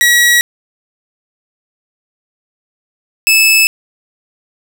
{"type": "tone pair in turn", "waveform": "sawtooth", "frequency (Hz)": [1920, 2612], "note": ["B6", "E7"], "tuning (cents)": [-49, -17], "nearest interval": "perfect fourth", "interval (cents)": 532, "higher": "second", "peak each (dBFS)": -3, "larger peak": "neither", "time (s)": [[0.01, 0.41], [3.27, 3.67]], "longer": "neither", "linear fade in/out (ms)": 0, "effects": []}